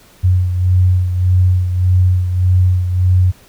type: beating tone pair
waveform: sine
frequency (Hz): 91 / 92.7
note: F#2 / F#2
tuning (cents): -28 / +4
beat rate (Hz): 1.7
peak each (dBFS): -10 / -18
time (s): 0.23-3.32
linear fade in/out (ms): 20
effects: pink hiss -46 dBFS RMS until 3.48 s